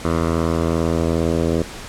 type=tone with low-pass filter sweep; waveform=10% pulse; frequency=82.5 Hz; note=E2; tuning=2 cents sharp; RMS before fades=-19 dBFS; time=0.04-1.63 s; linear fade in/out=10 ms; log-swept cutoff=1300 to 550 Hz; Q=1.4; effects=pink hiss -34 dBFS RMS until 1.88 s + low-pass 9000 Hz 12 dB/octave